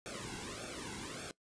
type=noise with flanger; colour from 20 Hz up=pink; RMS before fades=-44 dBFS; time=0.06-1.31 s; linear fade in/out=0 ms; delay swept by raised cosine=1 to 1.68 ms; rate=1.7 Hz; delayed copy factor=-1; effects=noise-tail reverb RT60 0.1 s tail -20 dB re dry + resampled to 22050 Hz